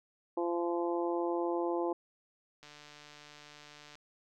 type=harmonic tone; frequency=172 Hz; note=F3; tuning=26 cents flat; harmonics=2 / 3 / 4 / 5 / 6; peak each=-32 / -37 / -40 / -39 / -43 dBFS; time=0.37-1.93 s; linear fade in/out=5 ms
type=click train; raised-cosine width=0.2 ms; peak=-35 dBFS; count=197; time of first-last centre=2.63-3.954 s; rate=148 Hz
effects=none